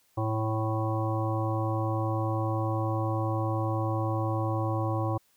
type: harmonic tone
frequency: 110 Hz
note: A2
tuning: in tune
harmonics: 1 / 3 / 5 / 7 / 9 / 10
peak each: -28 / -33 / -35 / -36 / -38 / -38 dBFS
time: 0.17-5.18 s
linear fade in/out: 10 ms
effects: white hiss -67 dBFS RMS until 5.36 s